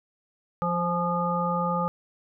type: harmonic tone with a mistuned harmonic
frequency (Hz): 174.61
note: F3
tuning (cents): 0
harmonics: 1 / 3 / 5 / 7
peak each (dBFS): -28 / -30 / -30 / -28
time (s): 0.62-1.88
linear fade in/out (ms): 0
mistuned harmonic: 5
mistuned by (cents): -38
effects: none